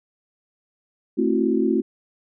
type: chord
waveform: sine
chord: F# half-diminished seventh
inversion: first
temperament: just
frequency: 222 / 266.4 / 333 / 370 Hz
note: A3 / C4 / E4 / F#4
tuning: +16 / +31 / +18 / 0 cents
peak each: -23 dBFS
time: 1.17-1.82 s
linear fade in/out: 20 ms
effects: none